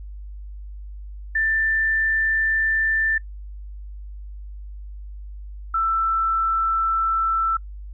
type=tone pair in turn; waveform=sine; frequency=1776 / 1330.5 Hz; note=A6 / E6; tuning=+16 / +16 cents; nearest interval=perfect fourth; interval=500 cents; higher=first; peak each=-18 dBFS; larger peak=neither; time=1.35-3.18 / 5.74-7.57 s; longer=neither; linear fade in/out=5 ms; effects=noise-tail reverb RT60 0.1 s tail -24 dB re dry + added 50 Hz sine -33 dBFS peak until 7.93 s